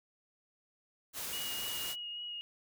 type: noise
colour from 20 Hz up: white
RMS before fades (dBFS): -40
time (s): 1.13-1.96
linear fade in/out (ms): 50
type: tone with vibrato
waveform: sine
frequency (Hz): 2885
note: F#7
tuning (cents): -44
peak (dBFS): -39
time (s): 1.33-2.41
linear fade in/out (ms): 0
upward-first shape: sine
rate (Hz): 3.6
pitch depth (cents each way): 16
effects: none